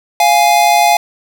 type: tone pair together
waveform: square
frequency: 698.4 / 830.6 Hz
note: F5 / G#5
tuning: 0 / 0 cents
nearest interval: minor third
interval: 300 cents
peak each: -11 dBFS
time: 0.2-0.97 s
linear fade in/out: 2 ms
effects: none